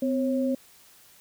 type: tone pair together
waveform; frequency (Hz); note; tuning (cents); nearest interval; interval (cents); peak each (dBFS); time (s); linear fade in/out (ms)
sine; 256.3 / 543; C4 / C#5; -36 / -36; octave + minor second; 1300; -24 / -28; 0.02-0.55; 5
effects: white hiss -55 dBFS RMS until 1.2 s